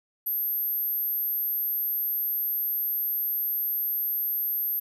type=tone; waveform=sine; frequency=12860 Hz; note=G9; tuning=43 cents sharp; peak=-25 dBFS; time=0.26-4.8 s; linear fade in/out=10 ms; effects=none